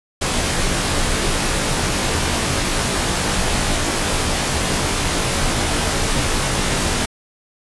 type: noise with comb filter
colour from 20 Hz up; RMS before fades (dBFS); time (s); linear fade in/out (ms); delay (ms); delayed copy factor
pink; -19; 0.21-7.06; 10; 19; -0.85
effects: resampled to 24000 Hz